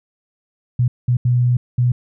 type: tone bursts at uneven times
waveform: sine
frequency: 123 Hz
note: B2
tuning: 7 cents flat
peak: -12 dBFS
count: 4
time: 0.79-0.88 / 1.08-1.17 / 1.25-1.57 / 1.78-1.92 s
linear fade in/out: 5 ms
effects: none